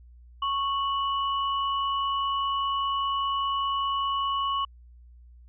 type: tone pair together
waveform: sine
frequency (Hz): 1105 / 2950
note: C#6 / F#7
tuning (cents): -6 / -6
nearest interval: octave + perfect fourth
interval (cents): 1700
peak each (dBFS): -25 / -33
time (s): 0.42-4.65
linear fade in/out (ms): 5
effects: added 60 Hz sine -48 dBFS peak until 5.48 s